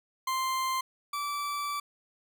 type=tone pair in turn; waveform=40% pulse; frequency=1046.5 / 1159.5 Hz; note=C6 / D6; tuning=0 / -22 cents; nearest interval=major second; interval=178 cents; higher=second; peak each=-27 / -30 dBFS; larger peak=first; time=0.27-0.81 / 1.13-1.8 s; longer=second; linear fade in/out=5 ms; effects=10-bit